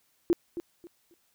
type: tone with echo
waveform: sine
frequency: 343.3 Hz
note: F4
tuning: 30 cents flat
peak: -19 dBFS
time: 0.3-0.33 s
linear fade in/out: 0 ms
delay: 270 ms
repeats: 3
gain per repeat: -12 dB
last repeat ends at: 1.14 s
effects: white hiss -70 dBFS RMS until 1.34 s